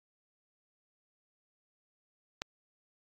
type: click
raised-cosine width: 0.2 ms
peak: -17 dBFS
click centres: 2.419 s
effects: AAC 48 kbps